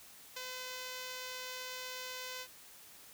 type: tone with ADSR envelope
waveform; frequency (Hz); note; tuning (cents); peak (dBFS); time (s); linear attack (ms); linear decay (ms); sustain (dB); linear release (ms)
5% pulse; 508; B4; +49; -28; 0.36-2.48; 8; 21; -2; 69
effects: white hiss -56 dBFS RMS until 3.13 s